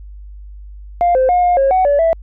sine tone with pitch steps, 700 / 519 / 716 / 711 / 543 / 747 / 573 / 659 Hz, F5 / C5 / F5 / F5 / C#5 / F#5 / D5 / E5, +4 / -14 / +43 / +31 / -36 / +16 / -43 / -1 cents, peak -8 dBFS, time 1.01-2.13 s, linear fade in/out 0 ms, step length 140 ms, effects tanh soft clip ceiling -7 dBFS + added 50 Hz sine -31 dBFS peak until 2.22 s

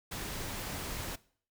pink noise, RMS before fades -39 dBFS, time 0.11-1.16 s, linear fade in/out 10 ms, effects noise-tail reverb RT60 0.5 s tail -20 dB re dry

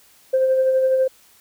sine tone with tremolo, 523.3 Hz, C5, in tune, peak -12 dBFS, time 0.33-1.08 s, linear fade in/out 10 ms, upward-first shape sine, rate 12 Hz, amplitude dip 35%, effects tanh soft clip ceiling -10 dBFS + white hiss -53 dBFS RMS until 1.4 s

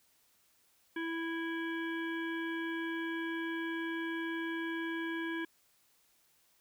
harmonic tone, 329.8 Hz, E4, 1 cent sharp, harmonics 1 / 3 / 5 / 7 / 9 / 10, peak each -36 / -46 / -40 / -48 / -55 / -52 dBFS, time 0.96-5.45 s, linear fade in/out 5 ms, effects white hiss -70 dBFS RMS until 6.6 s

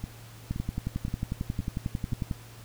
two click trains, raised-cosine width 5 ms, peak -17 / -21 dBFS, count 21 / 5, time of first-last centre 0.51-2.312 / 0.04-2.123 s, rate 11.1 / 1.92 Hz, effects added 114 Hz sine -47 dBFS peak until 2.64 s + pink hiss -51 dBFS RMS until 2.64 s

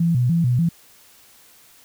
sine tone with vibrato, 144.1 Hz, D3, 33 cents flat, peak -15 dBFS, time 0-0.69 s, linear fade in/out 5 ms, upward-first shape square, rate 3.4 Hz, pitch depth 270 cents each way, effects white hiss -51 dBFS RMS until 1.84 s

